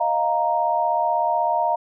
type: chord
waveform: sine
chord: Eb suspended second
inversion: none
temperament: equal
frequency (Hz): 622.3 / 698.5 / 932.3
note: Eb5 / F5 / Bb5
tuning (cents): 0 / 0 / 0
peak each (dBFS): -25 / -22 / -21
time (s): 0-1.76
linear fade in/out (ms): 10
effects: none